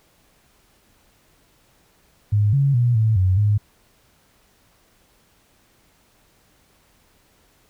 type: tone with pitch steps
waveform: sine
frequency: 103.9 / 139.2 / 120.8 / 110.3 / 93 / 104.1 Hz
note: G#2 / C#3 / B2 / A2 / F#2 / G#2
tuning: +1 / +8 / -38 / +5 / +9 / +5 cents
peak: -14 dBFS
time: 2.32-3.58 s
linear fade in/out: 10 ms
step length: 210 ms
effects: pink hiss -59 dBFS RMS until 7.69 s